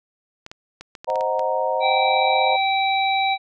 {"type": "clicks", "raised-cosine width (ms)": 0.2, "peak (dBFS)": -19, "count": 9, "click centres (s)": [0.464, 0.515, 0.81, 0.952, 1.045, 1.101, 1.157, 1.209, 1.394]}
{"type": "chord", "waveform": "sine", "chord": "C half-diminished seventh", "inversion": "none", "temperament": "equal", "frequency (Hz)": [523.3, 622.3, 740, 932.3], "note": ["C5", "Eb5", "Gb5", "Bb5"], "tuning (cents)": [0, 0, 0, 0], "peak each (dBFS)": [-24, -25, -27, -24], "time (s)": [1.07, 2.57], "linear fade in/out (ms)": 20}
{"type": "harmonic tone", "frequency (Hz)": 776, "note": "G5", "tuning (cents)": -18, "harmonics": [1, 3, 5], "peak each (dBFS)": [-19, -24, -26], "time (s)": [1.8, 3.38], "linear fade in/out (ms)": 50}
{"effects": []}